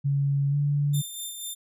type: tone with pitch glide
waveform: sine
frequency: 140.3 to 144.33 Hz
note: C#3 to D3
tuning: +21 to -30 cents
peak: -21 dBFS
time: 0.04-1.02 s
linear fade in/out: 20 ms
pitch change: +49 cents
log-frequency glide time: 0.5-0.55 s
type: tone with tremolo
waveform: 5% pulse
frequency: 3589 Hz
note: A7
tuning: 34 cents sharp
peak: -23 dBFS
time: 0.93-1.55 s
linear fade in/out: 20 ms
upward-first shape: sine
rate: 4.1 Hz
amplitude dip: 45%
effects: resampled to 32000 Hz